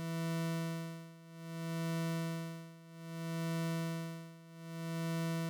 40% pulse tone with tremolo, 164.81 Hz, E3, in tune, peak -33 dBFS, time 0-5.49 s, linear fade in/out 0 ms, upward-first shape sine, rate 0.62 Hz, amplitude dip 90%, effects none

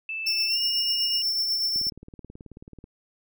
sine tone with pitch glide, 2637 to 2859 Hz, E7 to F7, 0 to +40 cents, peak -29 dBFS, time 0.09-1.22 s, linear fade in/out 2 ms, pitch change +140 cents, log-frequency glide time 0.47-0.59 s
square tone with tremolo, 5390 Hz, E8, 38 cents sharp, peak -22 dBFS, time 0.26-1.9 s, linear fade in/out 10 ms, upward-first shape triangle, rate 8.1 Hz, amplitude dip 40%
click train, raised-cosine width 3 ms, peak -30 dBFS, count 21, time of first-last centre 1.76-2.841 s, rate 18.5 Hz
effects none

